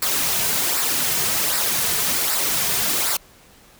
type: noise with flanger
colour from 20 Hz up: white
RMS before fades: -21 dBFS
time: 0.02-3.17 s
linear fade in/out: 5 ms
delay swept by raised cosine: 0.31 to 3.71 ms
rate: 1.3 Hz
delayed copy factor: -0.55
effects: pink hiss -50 dBFS RMS until 3.79 s